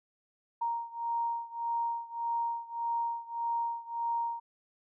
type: beating tone pair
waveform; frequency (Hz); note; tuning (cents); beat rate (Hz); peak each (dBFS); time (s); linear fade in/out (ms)
sine; 932.3 / 934; A#5 / A#5; 0 / +3; 1.7; -33 / -35; 0.61-4.4; 10
effects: none